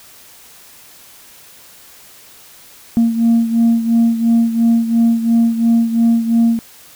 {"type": "beating tone pair", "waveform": "sine", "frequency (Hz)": [230, 232.9], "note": ["A#3", "A#3"], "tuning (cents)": [-23, -1], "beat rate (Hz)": 2.9, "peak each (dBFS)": [-10, -15], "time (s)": [2.97, 6.59], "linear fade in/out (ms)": 0, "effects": ["tanh soft clip ceiling -6 dBFS", "white hiss -42 dBFS RMS until 6.95 s"]}